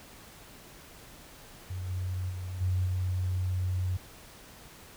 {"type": "tone with level steps", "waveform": "sine", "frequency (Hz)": 91.8, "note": "F#2", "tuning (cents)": -13, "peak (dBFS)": [-33, -30, -34, -25, -27], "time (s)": [1.7, 3.97], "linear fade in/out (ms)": 5, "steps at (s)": [1.89, 2.29, 2.6, 2.85], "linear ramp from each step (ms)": 20, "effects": ["pink hiss -51 dBFS RMS until 4.96 s"]}